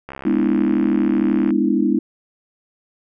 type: click train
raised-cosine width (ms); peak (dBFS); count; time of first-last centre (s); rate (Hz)
0.5; -17; 97; 0.09-1.506; 67.8
type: chord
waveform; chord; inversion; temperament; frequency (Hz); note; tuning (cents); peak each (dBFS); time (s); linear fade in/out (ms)
sine; E dominant seventh; first; just; 206 / 247.2 / 296.7 / 329.6; G#3 / B3 / D4 / E4; -14 / +2 / +18 / 0; -20; 0.25-1.99; 5
effects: none